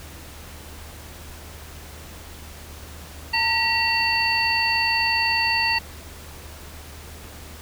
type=harmonic tone with a mistuned harmonic; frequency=908 Hz; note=A#5; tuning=46 cents flat; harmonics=1 / 2 / 3 / 5; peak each=-25 / -25 / -23 / -24 dBFS; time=3.33-5.79 s; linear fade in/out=10 ms; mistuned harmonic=2; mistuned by=+100 cents; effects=added 76 Hz sine -41 dBFS peak until 7.61 s + pink hiss -42 dBFS RMS until 7.61 s